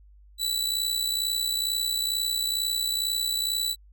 sawtooth tone with amplitude modulation, 3955 Hz, B7, 2 cents sharp, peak -19 dBFS, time 0.38-3.76 s, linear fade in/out 50 ms, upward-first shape sine, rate 62.2 Hz, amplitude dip 65%, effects added 50 Hz sine -50 dBFS peak until 3.92 s

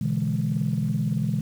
sine chord, E dominant seventh, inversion second, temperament equal, 123.47 / 146.83 / 164.81 / 207.7 Hz, B2 / D3 / E3 / G#3, 0 / 0 / 0 / 0 cents, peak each -27 dBFS, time 0.01-1.41 s, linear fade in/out 5 ms, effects tanh soft clip ceiling -14 dBFS + 8-bit

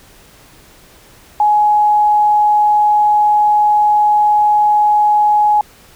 sine tone, 839 Hz, G#5, 17 cents sharp, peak -8 dBFS, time 1.4-5.61 s, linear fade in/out 2 ms, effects pink hiss -44 dBFS RMS until 5.95 s

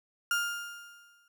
35% pulse tone with exponential decay, 1407 Hz, F6, 12 cents sharp, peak -23 dBFS, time 0.31-1.28 s, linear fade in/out 2 ms, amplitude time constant 210 ms, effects none

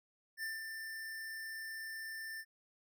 square tone with ADSR envelope, 1784 Hz, A6, 23 cents sharp, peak -38 dBFS, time 0.37-2.45 s, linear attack 60 ms, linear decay 170 ms, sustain -5 dB, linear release 54 ms, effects none

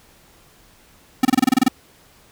square tone bursts, 258 Hz, C4, 24 cents flat, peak -11 dBFS, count 10, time 1.23-1.683 s, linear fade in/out 5 ms, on 21 ms, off 27 ms, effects pink hiss -52 dBFS RMS until 2.31 s

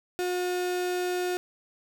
35% pulse tone, 360 Hz, F#4, 47 cents flat, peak -25 dBFS, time 0.19-1.37 s, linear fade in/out 0 ms, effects none

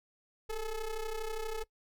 square ring-modulated tone, 214.8 Hz, A3, 41 cents flat, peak -32 dBFS, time 0.49-1.64 s, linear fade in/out 10 ms, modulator 231 Hz, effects noise-tail reverb RT60 0.1 s tail -21 dB re dry

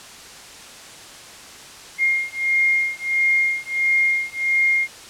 sine beating tone pair, 2128 / 2129.5 Hz, C7 / C7, +29 / +30 cents, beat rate 1.5 Hz, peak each -20 dBFS, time 1.98-4.88 s, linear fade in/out 50 ms, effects white hiss -40 dBFS RMS until 5.09 s + low-pass 8000 Hz 12 dB/octave

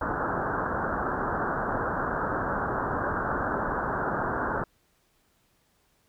white low-pass noise, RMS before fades -29 dBFS, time 0.01-4.64 s, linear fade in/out 5 ms, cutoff 1600 Hz, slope 96 dB/octave, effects pink hiss -68 dBFS RMS until 6.08 s

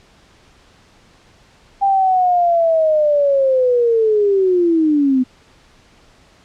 sine linear sweep, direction down, 797 to 250.3 Hz, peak -11 dBFS, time 1.81-5.24 s, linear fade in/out 20 ms, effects pink hiss -50 dBFS RMS until 6.44 s + low-pass 6000 Hz 12 dB/octave

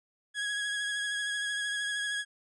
30% pulse tone with vibrato, 1661.2 Hz, G#6, in tune, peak -28 dBFS, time 0.34-2.25 s, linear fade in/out 50 ms, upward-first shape triangle, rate 13 Hz, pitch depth 24 cents each way, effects resampled to 24000 Hz

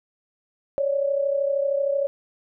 sine tone pair together, 554.4 / 587.4 Hz, C#5 / D5, 0 / 0 cents, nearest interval minor second, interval 100 cents, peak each -21 / -27 dBFS, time 0.78-2.07 s, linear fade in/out 0 ms, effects none

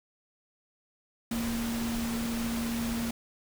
sine tone in noise, 232 Hz, A#3, 8 cents flat, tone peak -30 dBFS, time 1.31-3.11 s, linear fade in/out 5 ms, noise pink, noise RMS -37 dBFS, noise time 1.31-3.11 s, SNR +4 dB, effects none

